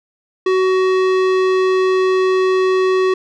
sine tone with tanh clipping, 374.6 Hz, F#4, 21 cents sharp, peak -14 dBFS, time 0.46-3.14 s, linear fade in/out 5 ms, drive 18 dB, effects none

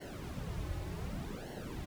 brown noise with flanger, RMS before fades -41 dBFS, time 0-1.86 s, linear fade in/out 20 ms, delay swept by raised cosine 0.81 to 4.41 ms, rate 0.66 Hz, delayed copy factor -0.85, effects none

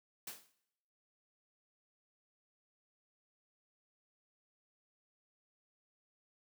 white noise with exponential decay, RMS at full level -41 dBFS, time 0.27-0.52 s, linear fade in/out 5 ms, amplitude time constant 53 ms, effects noise-tail reverb RT60 0.8 s tail -18 dB re dry + high-pass 150 Hz 12 dB/octave

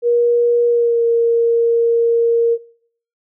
sine tone with pitch glide, 476.2 to 465.3 Hz, A#4 to A#4, +37 to -3 cents, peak -11 dBFS, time 0.02-2.58 s, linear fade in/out 50 ms, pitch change -40 cents, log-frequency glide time 0.66-1.04 s, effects noise-tail reverb RT60 0.6 s tail -21 dB re dry

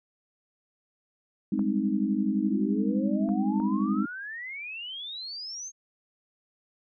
sine chord, Ab major seventh, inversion third, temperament equal, 196 / 207.7 / 261.6 / 311.1 Hz, G3 / Ab3 / C4 / Eb4, 0 / 0 / 0 / 0 cents, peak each -31 / -27 / -30 / -30 dBFS, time 1.52-4.06 s, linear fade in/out 5 ms
clicks, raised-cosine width 1 ms, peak -27 dBFS, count 3, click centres 1.593 / 3.29 / 3.601 s
sine exponential sweep, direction up, 300 to 6510 Hz, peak -35 dBFS, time 2.4-5.72 s, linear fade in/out 50 ms
effects none

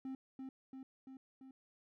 triangle tone with echo, 264.3 Hz, C4, 18 cents sharp, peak -39 dBFS, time 0.05-0.15 s, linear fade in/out 2 ms, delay 340 ms, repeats 4, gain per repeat -3 dB, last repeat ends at 1.51 s, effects none

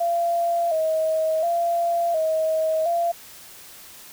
sine tone with vibrato, 659.3 Hz, E5, in tune, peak -19 dBFS, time 0-3.12 s, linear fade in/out 10 ms, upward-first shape square, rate 0.7 Hz, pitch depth 65 cents each way, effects white hiss -44 dBFS RMS until 4.12 s

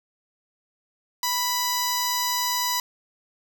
10% pulse tone with notch filter, 987.8 Hz, B5, in tune, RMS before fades -25 dBFS, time 1.23-2.8 s, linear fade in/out 2 ms, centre 2500 Hz, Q 0.95, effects none

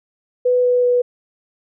sine tone with pitch steps, 496.7 / 493.8 / 491 Hz, B4 / B4 / B4, +10 / 0 / -10 cents, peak -12 dBFS, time 0.45-1.02 s, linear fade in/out 10 ms, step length 190 ms, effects none

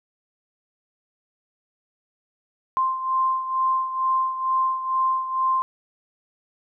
sine beating tone pair, 1046.5 / 1048.7 Hz, C6 / C6, 0 / +4 cents, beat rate 2.2 Hz, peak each -21 / -27 dBFS, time 2.77-5.62 s, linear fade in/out 0 ms, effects none

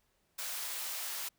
white high-pass noise, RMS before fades -39 dBFS, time 0.38-1.29 s, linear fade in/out 10 ms, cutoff 670 Hz, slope 12 dB/octave, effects pink hiss -75 dBFS RMS until 1.38 s

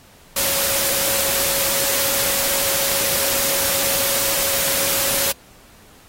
sine tone in noise, 551 Hz, C#5, 11 cents flat, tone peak -29 dBFS, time 0.36-5.32 s, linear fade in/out 5 ms, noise white, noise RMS -20 dBFS, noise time 0.36-5.32 s, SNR -12 dB, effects pink hiss -49 dBFS RMS until 6.08 s + AAC 48 kbps

